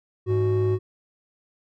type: tone pair together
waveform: triangle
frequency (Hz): 103.9 / 370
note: G#2 / F#4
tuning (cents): +1 / 0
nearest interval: octave + minor seventh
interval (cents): 2199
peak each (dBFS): -19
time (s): 0.26-0.79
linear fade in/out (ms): 50
effects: tanh soft clip ceiling -13 dBFS